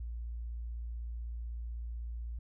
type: tone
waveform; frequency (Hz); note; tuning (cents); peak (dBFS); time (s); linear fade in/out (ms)
sine; 58; A#1; -8; -37; 0-2.39; 5
effects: none